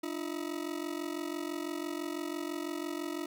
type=ring-modulated tone; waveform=40% pulse; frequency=320.6 Hz; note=E4; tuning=48 cents flat; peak=-31 dBFS; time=0.03-3.26 s; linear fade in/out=5 ms; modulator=23 Hz; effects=none